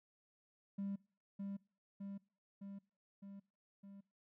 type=tone with echo; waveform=triangle; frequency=198.2 Hz; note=G3; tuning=19 cents sharp; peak=-36 dBFS; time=0.78-0.96 s; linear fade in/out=10 ms; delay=610 ms; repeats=5; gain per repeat=-3 dB; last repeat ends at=4.01 s; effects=noise-tail reverb RT60 0.4 s tail -25 dB re dry + tanh soft clip ceiling -34 dBFS